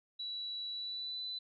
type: tone with pitch glide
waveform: sine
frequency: 3928 to 3997 Hz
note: B7 to B7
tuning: -10 to +20 cents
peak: -38 dBFS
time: 0.19-1.39 s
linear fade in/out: 10 ms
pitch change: +30 cents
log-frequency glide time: 0.7-1.23 s
effects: none